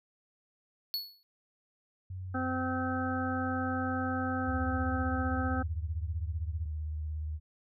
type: tone with exponential decay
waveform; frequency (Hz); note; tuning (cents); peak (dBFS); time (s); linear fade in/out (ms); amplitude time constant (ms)
square; 4400; C#8; -14; -29; 0.94-1.23; 0; 61
type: tone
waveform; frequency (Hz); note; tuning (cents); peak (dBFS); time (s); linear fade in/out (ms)
sine; 92.5; F#2; 0; -37; 2.1-6.66; 5
type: harmonic tone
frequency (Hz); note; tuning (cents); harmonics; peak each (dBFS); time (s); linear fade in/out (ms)
257.9; C4; -25; 1 / 2 / 3 / 5 / 6; -33 / -40 / -38 / -38 / -39; 2.34-5.63; 10
type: tone with vibrato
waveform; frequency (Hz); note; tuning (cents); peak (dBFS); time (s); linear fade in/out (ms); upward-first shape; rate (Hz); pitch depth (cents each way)
sine; 77; D#2; -17; -33; 4.45-7.4; 50; square; 17; 31
effects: none